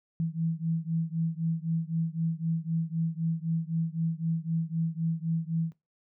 sine beating tone pair, 162.2 / 166.1 Hz, E3 / E3, -28 / +13 cents, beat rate 3.9 Hz, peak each -30 / -31 dBFS, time 0.2-5.72 s, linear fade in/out 0 ms, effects noise-tail reverb RT60 0.2 s tail -17 dB re dry

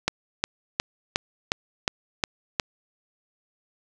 click train, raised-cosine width 0.2 ms, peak -4 dBFS, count 8, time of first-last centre 0.08-2.598 s, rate 2.78 Hz, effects none

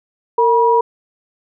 sine tone pair together, 458.1 / 964 Hz, A#4 / B5, -30 / -42 cents, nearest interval octave + minor second, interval 1288 cents, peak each -13 / -12 dBFS, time 0.38-0.81 s, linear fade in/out 5 ms, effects none

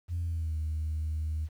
sine tone with pitch glide, 86 to 77.96 Hz, F2 to D#2, -26 to +4 cents, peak -28 dBFS, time 0.08-1.49 s, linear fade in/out 50 ms, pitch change -170 cents, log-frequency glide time 0.19-0.56 s, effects tanh soft clip ceiling -26 dBFS + 10-bit

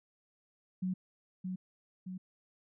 sine tone with echo, 184.9 Hz, F#3, 1 cent flat, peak -31 dBFS, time 0.82-0.94 s, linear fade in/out 10 ms, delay 620 ms, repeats 2, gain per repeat -4 dB, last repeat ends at 2.18 s, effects none

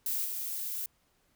violet noise with level steps, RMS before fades -32 / -36 dBFS, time 0.06-0.86 s, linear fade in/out 2 ms, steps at 0.24 s, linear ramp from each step 20 ms, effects pink hiss -71 dBFS RMS until 1.35 s

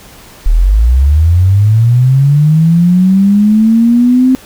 sine linear sweep, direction up, 35.39 to 261.6 Hz, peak -4 dBFS, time 0.46-4.35 s, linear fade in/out 0 ms, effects pink hiss -36 dBFS RMS until 4.45 s

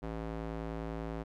square tone with band-pass filter, 55.1 Hz, A1, 3 cents sharp, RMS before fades -39 dBFS, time 0.02-1.24 s, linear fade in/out 20 ms, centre 460 Hz, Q 0.55, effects none

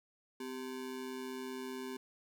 square ring-modulated tone, 323.4 Hz, E4, 33 cents flat, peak -38 dBFS, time 0.4-1.97 s, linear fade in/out 5 ms, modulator 67.7 Hz, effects none

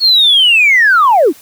sine linear sweep, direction down, 4384 to 246.9 Hz, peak -4 dBFS, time 0-1.33 s, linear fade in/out 50 ms, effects tanh soft clip ceiling -1 dBFS + white hiss -40 dBFS RMS until 1.41 s

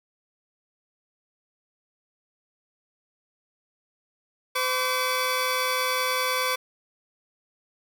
15% pulse tone pair together, 511 / 1147.2 Hz, C5 / D6, -41 / -41 cents, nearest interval octave + major second, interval 1400 cents, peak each -20 dBFS, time 4.55-6.56 s, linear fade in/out 10 ms, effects none

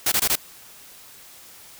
white noise bursts, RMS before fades -20 dBFS, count 4, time 0.06-0.356 s, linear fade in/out 5 ms, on 59 ms, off 20 ms, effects white hiss -46 dBFS RMS until 1.79 s

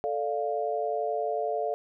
sine chord, D minor, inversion second, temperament equal, 440 / 587.3 / 698.5 Hz, A4 / D5 / F5, 0 / 0 / 0 cents, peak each -31 / -32 / -30 dBFS, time 0.04-1.74 s, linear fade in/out 0 ms, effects none

